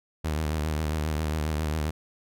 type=tone with vibrato; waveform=sawtooth; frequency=77.1 Hz; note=D#2; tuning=15 cents flat; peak=-22 dBFS; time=0.24-1.91 s; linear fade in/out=10 ms; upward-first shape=triangle; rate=7.4 Hz; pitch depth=75 cents each way; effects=none